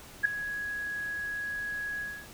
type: tone with ADSR envelope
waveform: sine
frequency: 1667 Hz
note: G#6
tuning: 6 cents sharp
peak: -17 dBFS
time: 0.23-2.28 s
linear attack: 23 ms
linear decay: 3 ms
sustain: -15 dB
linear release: 280 ms
effects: pink hiss -49 dBFS RMS until 2.33 s